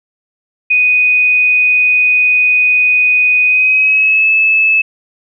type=tone with pitch glide; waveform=sine; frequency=2489 to 2607 Hz; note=D#7 to E7; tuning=0 to -20 cents; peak=-7 dBFS; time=0.7-4.82 s; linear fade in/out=10 ms; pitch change=+80 cents; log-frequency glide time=3.45-4.3 s; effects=none